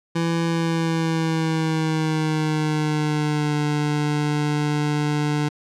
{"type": "tone with pitch glide", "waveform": "25% pulse", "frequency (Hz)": [166.9, 148.69], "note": ["E3", "D3"], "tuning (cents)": [22, 22], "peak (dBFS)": -16, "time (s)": [0.15, 5.49], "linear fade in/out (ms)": 10, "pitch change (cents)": -200, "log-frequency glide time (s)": [0.45, 3.56], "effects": ["low-pass 7000 Hz 12 dB/octave"]}